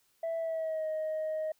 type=tone with pitch glide; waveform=sine; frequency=659.3 to 625.9 Hz; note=E5 to D#5; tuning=0 to +10 cents; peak=-29 dBFS; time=0.23-1.52 s; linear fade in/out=5 ms; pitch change=-90 cents; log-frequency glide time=0.38-0.87 s; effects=tanh soft clip ceiling -29 dBFS + white hiss -71 dBFS RMS until 1.59 s